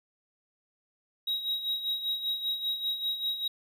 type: tone with tremolo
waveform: triangle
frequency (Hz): 3818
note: A#7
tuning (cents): +41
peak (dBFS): -25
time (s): 1.27-3.48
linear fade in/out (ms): 5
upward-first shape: sine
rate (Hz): 5.1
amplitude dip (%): 65
effects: none